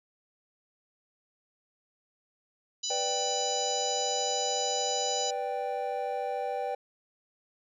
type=harmonic tone; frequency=991 Hz; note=B5; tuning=6 cents sharp; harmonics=3 / 4 / 5 / 6 / 7; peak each=-39 / -36 / -38 / -38 / -35 dBFS; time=2.83-5.31 s; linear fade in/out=10 ms
type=chord; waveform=triangle; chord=G major; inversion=first; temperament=equal; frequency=493.9 / 587.3 / 784 Hz; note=B4 / D5 / G5; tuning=0 / 0 / 0 cents; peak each=-33 / -34 / -31 dBFS; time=2.9-6.75 s; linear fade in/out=5 ms
effects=none